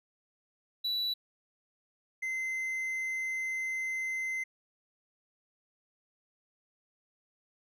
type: tone pair in turn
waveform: triangle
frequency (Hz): 3944 / 2066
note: B7 / C7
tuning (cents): -3 / -22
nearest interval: major seventh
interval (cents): 1119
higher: first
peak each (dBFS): -28 / -30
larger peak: first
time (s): 0.84-1.14 / 2.22-4.44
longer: second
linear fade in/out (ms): 10
effects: none